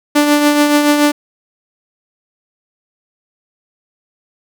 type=tone with tremolo; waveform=sawtooth; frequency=293.9 Hz; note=D4; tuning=1 cent sharp; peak=-3 dBFS; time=0.15-1.12 s; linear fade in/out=10 ms; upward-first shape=triangle; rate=7 Hz; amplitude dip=50%; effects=none